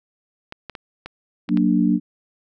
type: clicks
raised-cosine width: 0.3 ms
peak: -17 dBFS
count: 6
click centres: 0.524 / 0.697 / 0.752 / 1.06 / 1.49 / 1.573 s
type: chord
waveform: sine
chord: Gb augmented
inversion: none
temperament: equal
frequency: 185 / 233.1 / 293.7 Hz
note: Gb3 / Bb3 / D4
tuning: 0 / 0 / 0 cents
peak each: -19 dBFS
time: 1.48-2 s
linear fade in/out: 50 ms
effects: none